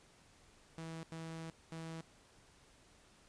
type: tone bursts at uneven times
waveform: sawtooth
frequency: 162.9 Hz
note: E3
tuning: 20 cents flat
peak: -40 dBFS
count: 3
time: 0.78-1.03 / 1.12-1.5 / 1.72-2.01 s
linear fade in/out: 0 ms
effects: pink hiss -65 dBFS RMS until 3.28 s + resampled to 22050 Hz